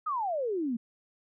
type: exponential sweep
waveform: sine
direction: down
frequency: 1298 to 220.3 Hz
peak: -28 dBFS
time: 0.06-0.77 s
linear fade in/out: 10 ms
effects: none